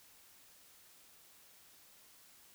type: silence
effects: white hiss -62 dBFS RMS until 2.54 s